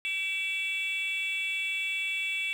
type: tone cluster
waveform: sine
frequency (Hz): 2294 / 2675 / 3404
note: D7 / E7 / G#7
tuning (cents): -41 / +25 / +42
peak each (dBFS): -31 / -30 / -35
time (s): 0.05-2.53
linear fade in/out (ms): 0
effects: tanh soft clip ceiling -24 dBFS + 9-bit